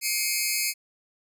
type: tone cluster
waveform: 10% pulse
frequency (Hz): 2135 / 2307 / 2529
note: C7 / D7 / D#7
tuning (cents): +34 / -31 / +28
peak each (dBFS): -20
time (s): 0.01-0.74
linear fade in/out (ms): 50
effects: none